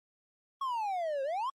triangle exponential two-way sweep, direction down then up, 1116 to 527 to 1116 Hz, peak -29 dBFS, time 0.61-1.5 s, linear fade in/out 5 ms, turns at 1.23 s, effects Opus 32 kbps

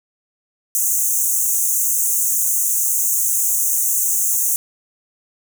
pink high-pass noise, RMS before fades -18 dBFS, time 0.75-4.56 s, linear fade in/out 0 ms, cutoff 6200 Hz, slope 96 dB/octave, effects none

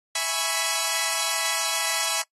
5% pulse chord, C# minor seventh, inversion first, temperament equal, 659.3 / 830.6 / 987.8 / 1108.7 Hz, E5 / G#5 / B5 / C#6, 0 / 0 / 0 / 0 cents, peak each -18 dBFS, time 0.15-2.22 s, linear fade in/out 5 ms, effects noise-tail reverb RT60 0.1 s tail -22 dB re dry + AAC 32 kbps

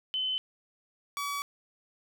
sine / sawtooth tone pair in turn, 3044 / 1140.2 Hz, F#7 / C#6, +48 / +48 cents, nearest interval octave + perfect fourth, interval 1700 cents, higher first, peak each -28 dBFS, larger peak neither, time 0.14-0.38 / 1.17-1.42 s, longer second, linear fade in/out 0 ms, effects none

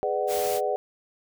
sine chord, G# half-diminished seventh, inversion none, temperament just, 415.3 / 498.4 / 598 / 747.5 Hz, G#4 / B4 / D5 / F#5, 0 / +16 / +31 / +17 cents, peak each -29 dBFS, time 0.03-0.76 s, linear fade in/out 0 ms
white noise, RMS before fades -34 dBFS, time 0.27-0.61 s, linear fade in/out 50 ms
effects none

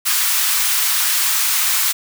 white high-pass noise, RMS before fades -17 dBFS, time 0.05-1.93 s, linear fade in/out 20 ms, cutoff 1000 Hz, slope 24 dB/octave, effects none

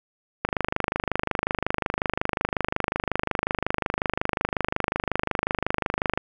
click train, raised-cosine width 0.5 ms, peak -7 dBFS, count 147, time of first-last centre 0.45-6.175 s, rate 25.5 Hz, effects 8-bit

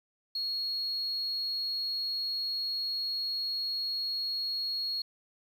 sine tone, 4310 Hz, C#8, 49 cents flat, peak -29 dBFS, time 0.35-5.02 s, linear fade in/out 5 ms, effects tanh soft clip ceiling -27 dBFS + 10-bit

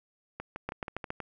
two click trains, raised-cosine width 0.5 ms, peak -18 / -22 dBFS, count 4 / 6, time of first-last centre 0.69-1.104 / 0.4-1.203 s, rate 7.24 / 6.23 Hz, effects none

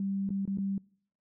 sine tone with dropouts, 196 Hz, G3, in tune, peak -29 dBFS, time 0-0.78 s, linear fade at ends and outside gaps 2 ms, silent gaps 0.292-0.304 / 0.454-0.476 / 0.574-0.584 s, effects noise-tail reverb RT60 0.6 s tail -25 dB re dry

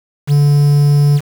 triangle tone with quantisation, 144.6 Hz, D3, 27 cents flat, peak -5 dBFS, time 0.27-1.21 s, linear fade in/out 50 ms, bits 5, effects none

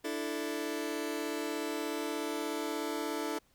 sawtooth chord, D suspended second, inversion none, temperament just, 293.7 / 330.4 / 440.5 Hz, D4 / E4 / A4, 0 / +4 / +2 cents, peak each -34 dBFS, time 0.04-3.39 s, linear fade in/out 10 ms, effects pink hiss -69 dBFS RMS until 3.54 s

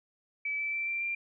sine tone with pitch steps, 2300 / 2319 / 2338 / 2356 / 2376 Hz, D7 / D7 / D7 / D7 / D7, -37 / -22 / -8 / +5 / +20 cents, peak -30 dBFS, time 0.45-1.15 s, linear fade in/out 5 ms, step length 140 ms, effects none

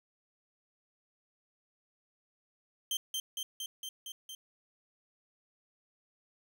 sawtooth tone with echo, 3136 Hz, G7, in tune, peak -28 dBFS, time 2.91-2.97 s, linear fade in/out 2 ms, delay 230 ms, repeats 6, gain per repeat -2 dB, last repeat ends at 4.35 s, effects none

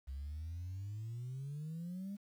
sine exponential sweep, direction up, 65.41 to 205.1 Hz, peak -39 dBFS, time 0.07-2.17 s, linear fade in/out 20 ms, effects tanh soft clip ceiling -38 dBFS + 11-bit

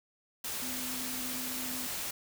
sine tone in noise, 253.5 Hz, B3, 45 cents sharp, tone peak -42 dBFS, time 0.62-1.87 s, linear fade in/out 5 ms, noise white, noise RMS -37 dBFS, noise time 0.44-2.11 s, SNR -8 dB, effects none

